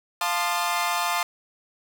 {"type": "chord", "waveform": "sawtooth", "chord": "F dominant seventh", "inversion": "none", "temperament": "equal with one note detuned", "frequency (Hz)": [698.5, 880, 1046.5, 1215.4], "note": ["F5", "A5", "C6", "Eb6"], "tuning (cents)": [0, 0, 0, -41], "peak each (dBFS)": -25, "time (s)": [0.21, 1.23], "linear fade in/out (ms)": 2, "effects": []}